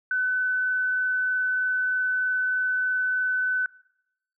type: tone with frequency modulation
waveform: sine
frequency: 1507 Hz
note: F#6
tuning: 31 cents sharp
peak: -22 dBFS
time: 0.11-3.66 s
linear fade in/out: 2 ms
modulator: 23.2 Hz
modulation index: 0.24
effects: noise-tail reverb RT60 0.8 s tail -21 dB re dry